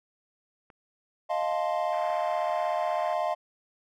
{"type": "clicks", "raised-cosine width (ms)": 0.5, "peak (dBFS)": -37, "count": 5, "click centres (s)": [0.702, 1.426, 1.522, 2.102, 2.499]}
{"type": "chord", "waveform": "triangle", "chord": "F dominant seventh", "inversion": "third", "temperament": "equal with one note detuned", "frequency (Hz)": [622.3, 698.5, 877, 1046.5], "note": ["Eb5", "F5", "A5", "C6"], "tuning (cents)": [0, 0, -6, 0], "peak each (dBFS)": [-28, -27, -33, -33], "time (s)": [1.29, 3.35], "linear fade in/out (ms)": 20}
{"type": "band-pass noise", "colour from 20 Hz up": "white", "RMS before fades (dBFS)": -47, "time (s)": [1.92, 3.14], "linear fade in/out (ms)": 10, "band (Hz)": [720, 2200], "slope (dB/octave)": 48}
{"effects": []}